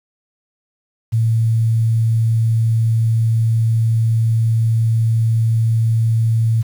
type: tone with quantisation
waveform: sine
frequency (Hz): 113.2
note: A2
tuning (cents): +50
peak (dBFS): -12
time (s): 1.12-6.63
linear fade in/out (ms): 20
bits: 7
effects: none